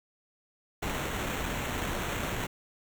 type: noise with sample-and-hold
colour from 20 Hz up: pink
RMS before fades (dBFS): -33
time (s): 0.82-2.47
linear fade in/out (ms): 10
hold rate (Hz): 4900
effects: none